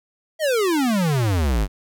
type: exponential sweep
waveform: square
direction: down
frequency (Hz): 659.3 to 46.25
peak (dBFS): -18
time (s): 0.39-1.68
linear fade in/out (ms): 50
effects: none